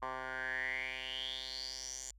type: tone with band-pass filter sweep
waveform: 10% pulse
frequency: 130 Hz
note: C3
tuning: 11 cents flat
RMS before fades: -41 dBFS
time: 0.02-2.11 s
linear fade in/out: 5 ms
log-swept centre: 1100 to 7000 Hz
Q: 7.6
effects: added 50 Hz sine -58 dBFS peak until 2.18 s